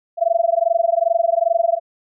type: tone with amplitude modulation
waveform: sine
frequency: 674 Hz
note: E5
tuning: 38 cents sharp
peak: -10 dBFS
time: 0.17-1.8 s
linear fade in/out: 50 ms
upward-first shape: sine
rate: 22.5 Hz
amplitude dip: 100%
effects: none